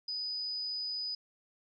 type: tone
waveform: sine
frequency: 4978 Hz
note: D#8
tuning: in tune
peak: -34 dBFS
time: 0.08-1.15 s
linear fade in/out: 5 ms
effects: none